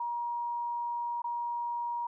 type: tone with dropouts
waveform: sine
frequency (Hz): 950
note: A#5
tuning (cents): +33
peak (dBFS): -31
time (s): 0-2.07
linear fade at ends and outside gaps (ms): 5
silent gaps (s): 1.22-1.241
effects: none